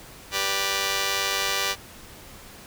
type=chord; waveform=5% pulse; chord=G major; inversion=none; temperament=just; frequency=392 / 490 / 588 Hz; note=G4 / B4 / D5; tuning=0 / -14 / +2 cents; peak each=-18 dBFS; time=0.31-1.76 s; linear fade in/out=50 ms; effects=pink hiss -45 dBFS RMS until 2.66 s